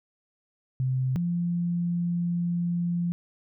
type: tone pair in turn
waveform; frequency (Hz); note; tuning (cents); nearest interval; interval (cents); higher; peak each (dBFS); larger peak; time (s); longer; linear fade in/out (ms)
sine; 129.7 / 173.13; C3 / F3; -15 / -15; perfect fourth; 500; second; -23 / -24; first; 0.8-1.16 / 1.16-3.12; second; 0
effects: none

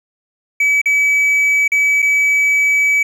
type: tone with dropouts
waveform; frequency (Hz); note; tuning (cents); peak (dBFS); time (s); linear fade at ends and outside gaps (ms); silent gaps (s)
triangle; 2287; D7; -47; -9; 0.6-3.03; 5; 0.816-0.857 / 1.679-1.718 / 2.021-2.025
effects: none

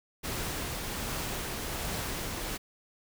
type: noise with tremolo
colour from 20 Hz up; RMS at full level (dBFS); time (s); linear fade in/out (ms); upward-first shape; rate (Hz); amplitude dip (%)
pink; -34; 0.23-2.58; 20; triangle; 1.3; 25
effects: none

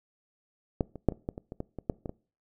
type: clicks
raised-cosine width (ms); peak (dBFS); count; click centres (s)
2; -12 / -27 / -8 / -25 / -18 / -25 / -25 / -20 / -24 / -13 / -22 / -23; 12; 0.808 / 0.957 / 1.087 / 1.122 / 1.289 / 1.379 / 1.521 / 1.604 / 1.787 / 1.898 / 2.058 / 2.094
effects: noise-tail reverb RT60 0.4 s tail -23 dB re dry

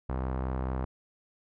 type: tone with low-pass filter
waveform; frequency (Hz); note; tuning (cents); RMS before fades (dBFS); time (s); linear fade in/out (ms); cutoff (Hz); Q
sawtooth; 64.6; C2; -21; -32; 0.09-0.85; 5; 1100; 1.4
effects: none

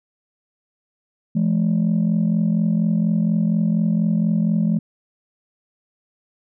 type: tone pair together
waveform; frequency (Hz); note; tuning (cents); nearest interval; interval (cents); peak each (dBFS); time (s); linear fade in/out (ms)
sine; 170 / 214.2; F3 / A3; -46 / -46; major third; 400; -17; 1.35-4.79; 10
effects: tanh soft clip ceiling -12 dBFS

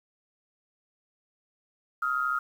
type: tone pair together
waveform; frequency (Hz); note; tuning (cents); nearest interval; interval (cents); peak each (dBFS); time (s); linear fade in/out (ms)
sine; 1264.2 / 1396.9; D#6 / F6; +27 / 0; major second; 173; -28; 2.02-2.39; 5
effects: 9-bit

